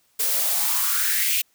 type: noise with high-pass filter sweep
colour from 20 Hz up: blue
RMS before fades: -22 dBFS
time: 0.19-1.42 s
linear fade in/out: 10 ms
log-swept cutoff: 420 to 2700 Hz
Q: 4.9
effects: white hiss -64 dBFS RMS until 1.54 s